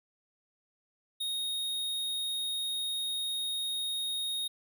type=tone; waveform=square; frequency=3729 Hz; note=A#7; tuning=in tune; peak=-32 dBFS; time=1.2-4.48 s; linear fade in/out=10 ms; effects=none